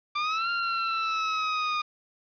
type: linear two-way sweep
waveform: sawtooth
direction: up then down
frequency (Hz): 1174.7 to 1393 to 1220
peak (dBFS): -22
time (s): 0.15-1.82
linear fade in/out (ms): 10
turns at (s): 0.5
effects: resampled to 11025 Hz + 8-bit